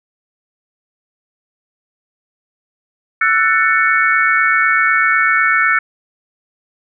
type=chord; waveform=sine; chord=F# minor seventh; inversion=third; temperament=just; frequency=1332 / 1480 / 1776 / 2220 Hz; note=E6 / F#6 / A6 / C#7; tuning=+18 / 0 / +16 / +2 cents; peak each=-16 dBFS; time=3.21-5.79 s; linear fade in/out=5 ms; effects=none